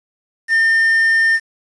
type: tone with quantisation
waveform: triangle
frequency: 1810 Hz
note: A6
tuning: 48 cents sharp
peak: -9 dBFS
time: 0.48-1.4 s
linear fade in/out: 50 ms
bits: 6
effects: resampled to 22050 Hz